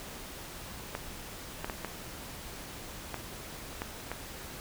clicks, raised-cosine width 0.5 ms, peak -19 dBFS, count 7, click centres 0.951 / 1.645 / 1.698 / 1.847 / 3.143 / 3.819 / 4.116 s, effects pink hiss -44 dBFS RMS until 4.6 s

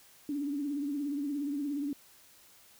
sine tone with vibrato, 286.2 Hz, D4, 45 cents flat, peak -31 dBFS, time 0.29-1.93 s, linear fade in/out 2 ms, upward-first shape triangle, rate 17 Hz, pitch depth 90 cents each way, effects white hiss -59 dBFS RMS until 2.79 s

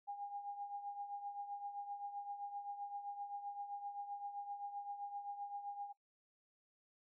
sine tone with tremolo, 811 Hz, G#5, 41 cents flat, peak -40 dBFS, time 0.07-5.93 s, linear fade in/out 20 ms, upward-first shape triangle, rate 7.7 Hz, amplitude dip 70%, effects noise-tail reverb RT60 0.1 s tail -20 dB re dry

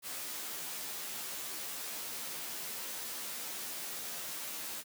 white noise with comb filter, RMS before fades -41 dBFS, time 0.02-4.84 s, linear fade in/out 50 ms, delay 13 ms, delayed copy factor +0.75, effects high-pass 150 Hz 12 dB/octave

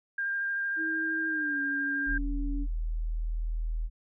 sine tone with vibrato, 1600 Hz, G6, 35 cents sharp, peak -28 dBFS, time 0.18-2.18 s, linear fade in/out 5 ms, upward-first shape sine, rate 13 Hz, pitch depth 11 cents each way
sine tone with pitch glide, 320.9 to 284.2 Hz, E4 to C#4, -46 to +43 cents, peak -34 dBFS, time 0.76-2.67 s, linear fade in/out 50 ms, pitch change -211 cents, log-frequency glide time 1.28-1.59 s
sine tone, 40.21 Hz, E1, 42 cents flat, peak -28 dBFS, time 2.06-3.9 s, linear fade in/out 50 ms
effects none

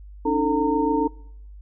sine tone cluster, 281.5 / 308.7 / 445.2 / 917 Hz, C#4 / D#4 / A4 / A#5, +27 / -14 / +20 / -29 cents, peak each -24 dBFS, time 0.25-1.08 s, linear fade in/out 10 ms, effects noise-tail reverb RT60 0.7 s tail -23 dB re dry + added 50 Hz sine -39 dBFS peak until 1.61 s

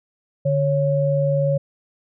sine tone pair together, 146.3 / 553 Hz, D3 / C#5, -6 / -4 cents, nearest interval octave + major seventh, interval 2302 cents, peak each -19 dBFS, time 0.45-1.58 s, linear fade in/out 10 ms, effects none

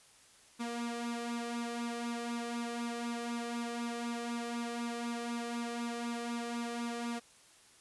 sawtooth tone with flanger, 236.1 Hz, A#3, 22 cents sharp, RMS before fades -38 dBFS, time 0.59-7.2 s, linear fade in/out 20 ms, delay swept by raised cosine 0.79 to 1.7 ms, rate 4 Hz, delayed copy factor +0.65, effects white hiss -61 dBFS RMS until 7.8 s + resampled to 24000 Hz

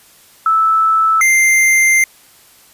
sine / square tone pair in turn, 1313 / 2093 Hz, E6 / C7, -7 / 0 cents, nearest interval minor sixth, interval 807 cents, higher second, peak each -9 dBFS, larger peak neither, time 0.46-1.21 / 1.21-2.04 s, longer second, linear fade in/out 2 ms, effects white hiss -46 dBFS RMS until 2.73 s + resampled to 32000 Hz

